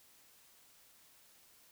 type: silence
effects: white hiss -64 dBFS RMS until 1.71 s